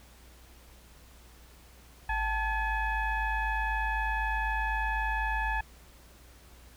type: tone with frequency modulation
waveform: sine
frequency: 880 Hz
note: A5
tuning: in tune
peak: -27 dBFS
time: 2.09-5.61 s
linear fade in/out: 5 ms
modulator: 828 Hz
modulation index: 1.4
effects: added 60 Hz sine -54 dBFS peak until 6.76 s + pink hiss -57 dBFS RMS until 6.76 s